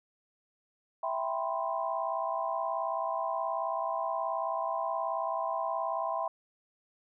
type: chord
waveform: sine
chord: C major seventh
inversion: first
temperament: equal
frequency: 659.3 / 784 / 987.8 / 1046.5 Hz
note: E5 / G5 / B5 / C6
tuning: 0 / 0 / 0 / 0 cents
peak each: -34 / -36 / -36 / -36 dBFS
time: 1.03-6.28 s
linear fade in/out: 5 ms
effects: none